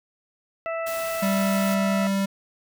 harmonic tone, 659.3 Hz, E5, in tune, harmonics 1 / 2 / 3 / 4, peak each -27 / -33 / -37 / -39 dBFS, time 0.66-2.07 s, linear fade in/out 0 ms
white noise, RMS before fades -36 dBFS, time 0.86-1.75 s, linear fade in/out 10 ms
square tone, 196 Hz, G3, in tune, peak -22 dBFS, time 1.22-2.26 s, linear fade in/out 10 ms
effects none

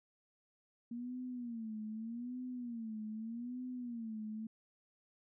sine tone with vibrato, 233.1 Hz, A#3, in tune, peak -40 dBFS, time 0.91-4.47 s, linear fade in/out 5 ms, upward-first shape sine, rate 0.82 Hz, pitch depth 140 cents each way, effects none

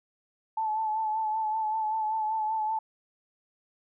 sine tone with vibrato, 871 Hz, A5, 18 cents flat, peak -26 dBFS, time 0.57-2.79 s, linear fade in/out 5 ms, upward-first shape sine, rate 5.2 Hz, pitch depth 34 cents each way, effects none

